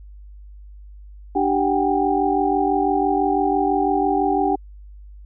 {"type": "tone cluster", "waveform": "sine", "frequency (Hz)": [297, 388.7, 755, 801], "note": ["D4", "G4", "F#5", "G5"], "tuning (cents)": [20, -15, 35, 37], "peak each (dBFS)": -22, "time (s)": [1.35, 4.56], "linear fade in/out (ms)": 10, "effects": ["added 50 Hz sine -38 dBFS peak until 5.25 s"]}